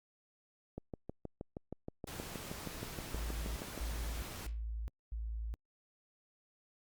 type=click train; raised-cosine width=2 ms; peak=-28 dBFS; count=20; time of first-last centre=0.78-3.777 s; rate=6.34 Hz
type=noise; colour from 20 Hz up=pink; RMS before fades=-46 dBFS; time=2.07-4.47 s; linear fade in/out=5 ms
type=tone bursts; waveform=sine; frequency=55.4 Hz; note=A1; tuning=13 cents sharp; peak=-37 dBFS; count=4; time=3.14-5.54 s; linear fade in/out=0 ms; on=420 ms; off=240 ms
effects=Opus 48 kbps